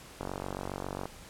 click train, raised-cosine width 1 ms, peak -21 dBFS, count 41, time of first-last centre 0.21-1.056 s, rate 47.3 Hz, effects pink hiss -50 dBFS RMS until 1.29 s + low-pass 12000 Hz 12 dB/octave

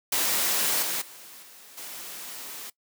white noise with level steps, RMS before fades -25 / -29 / -46 / -49 / -39 dBFS, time 0.12-2.7 s, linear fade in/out 5 ms, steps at 0.82 / 1.01 / 1.42 / 1.77 s, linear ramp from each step 10 ms, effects noise-tail reverb RT60 0.1 s tail -21 dB re dry + high-pass 200 Hz 12 dB/octave

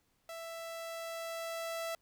sawtooth tone with level ramp, 662 Hz, E5, 7 cents sharp, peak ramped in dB -39 to -32 dBFS, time 0.29-1.95 s, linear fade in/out 2 ms, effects pink hiss -75 dBFS RMS until 2.01 s

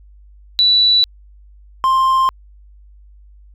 sine / triangle tone pair in turn, 3951 / 1052.5 Hz, B7 / C6, 0 / +10 cents, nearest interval octave + major seventh, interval 2290 cents, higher first, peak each -9 dBFS, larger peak neither, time 0.59-1.04 / 1.84-2.29 s, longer neither, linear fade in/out 0 ms, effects added 50 Hz sine -41 dBFS peak until 3.54 s

